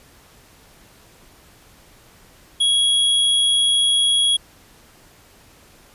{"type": "tone", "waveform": "square", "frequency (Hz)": 3322, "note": "G#7", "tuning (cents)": 0, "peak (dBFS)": -15, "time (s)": [2.6, 4.37], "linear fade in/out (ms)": 10, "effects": ["pink hiss -50 dBFS RMS until 5.94 s", "resampled to 32000 Hz"]}